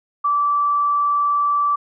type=tone; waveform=sine; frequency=1161 Hz; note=D6; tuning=20 cents flat; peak=-15 dBFS; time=0.24-1.76 s; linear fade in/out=10 ms; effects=none